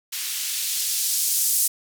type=noise with band-pass filter sweep; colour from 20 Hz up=violet; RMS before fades=-24 dBFS; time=0.12-1.68 s; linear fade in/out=10 ms; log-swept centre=2300 to 8100 Hz; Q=0.87; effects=none